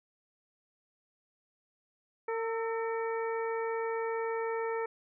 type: harmonic tone with a mistuned harmonic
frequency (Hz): 454.4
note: A#4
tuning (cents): -44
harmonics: 1 / 2 / 3 / 4 / 5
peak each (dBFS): -32 / -38 / -42 / -44 / -46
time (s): 2.28-4.86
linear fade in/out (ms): 5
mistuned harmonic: 3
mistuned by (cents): -52
effects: none